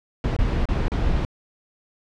brown noise with dropouts, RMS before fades -21 dBFS, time 0.24-1.25 s, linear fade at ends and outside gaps 1 ms, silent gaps 0.365-0.388 / 0.655-0.687 / 0.882-0.918 s, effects low-pass 4000 Hz 12 dB/octave

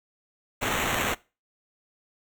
white noise with sample-and-hold, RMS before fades -27 dBFS, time 0.61-1.15 s, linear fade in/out 20 ms, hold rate 4900 Hz, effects noise-tail reverb RT60 0.3 s tail -22 dB re dry

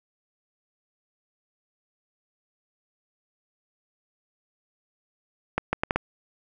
accelerating click train, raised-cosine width 0.5 ms, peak -8 dBFS, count 5, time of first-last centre 5.58-5.96 s, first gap 150 ms, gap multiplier 0.7, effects none

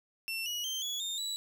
30% pulse tone with pitch steps, 2700 / 2911 / 3138 / 3382 / 3646 / 3930 Hz, E7 / F#7 / G7 / G#7 / A#7 / B7, +41 / -29 / +1 / +31 / -39 / -9 cents, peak -31 dBFS, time 0.28-1.36 s, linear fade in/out 0 ms, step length 180 ms, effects 12-bit

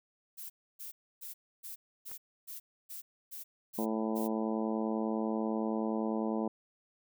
violet noise bursts, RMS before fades -44 dBFS, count 10, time 0.37-4.28 s, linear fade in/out 20 ms, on 130 ms, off 290 ms
clicks, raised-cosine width 0.5 ms, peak -46 / -36 dBFS, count 2, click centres 2.095 / 2.115 s
harmonic tone, 110.2 Hz, A2, 3 cents sharp, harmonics 2 / 3 / 4 / 5 / 6 / 7 / 8 / 9, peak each -33 / -37 / -39 / -41 / -43 / -44 / -45 / -46 dBFS, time 3.78-6.48 s, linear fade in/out 5 ms
effects none

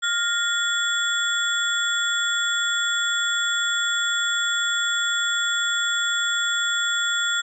sine tone cluster, 1405 / 1857 / 3398 / 7430 Hz, F6 / A#6 / G#7 / A#8, +10 / -7 / +39 / -7 cents, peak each -23 / -31 / -25 / -30 dBFS, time 0.02-7.42 s, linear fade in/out 20 ms, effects none

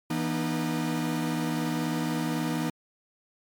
45% pulse tone cluster, 162.9 / 241.5 / 305.4 Hz, E3 / B3 / D#4, -20 / -39 / -32 cents, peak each -31 dBFS, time 0.1-2.7 s, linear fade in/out 5 ms, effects MP3 96 kbps

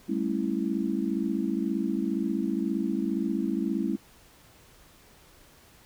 sine chord, A dominant seventh, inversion third, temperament just, 198 / 220 / 275 / 330 Hz, G3 / A3 / C#4 / E4, +18 / 0 / -14 / +2 cents, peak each -31 dBFS, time 0.08-3.97 s, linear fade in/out 20 ms, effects pink hiss -56 dBFS RMS until 5.85 s

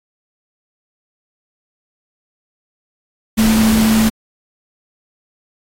sine tone in noise, 220 Hz, A3, in tune, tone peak -10 dBFS, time 3.37-4.1 s, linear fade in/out 20 ms, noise pink, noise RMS -19 dBFS, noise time 3.37-4.1 s, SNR +6 dB, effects AAC 48 kbps

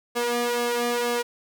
sawtooth tone with flanger, 240 Hz, B3, 49 cents flat, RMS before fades -25 dBFS, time 0.15-1.23 s, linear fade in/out 20 ms, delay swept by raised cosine 1.8 to 2.47 ms, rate 2.1 Hz, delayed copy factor +0.9, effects none

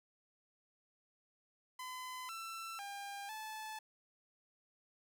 sawtooth tone with pitch steps, 1016 / 1338 / 802 / 869 Hz, B5 / E6 / G5 / A5, +49 / +25 / +39 / -22 cents, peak -40 dBFS, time 1.79-3.79 s, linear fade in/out 5 ms, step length 500 ms, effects none

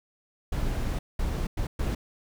brown noise bursts at uneven times, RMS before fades -28 dBFS, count 4, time 0.52-0.99 / 1.19-1.47 / 1.57-1.67 / 1.79-1.95 s, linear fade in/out 5 ms, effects none

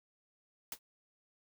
white noise with exponential decay, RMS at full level -36 dBFS, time 0.72-0.79 s, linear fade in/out 2 ms, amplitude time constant 15 ms, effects none

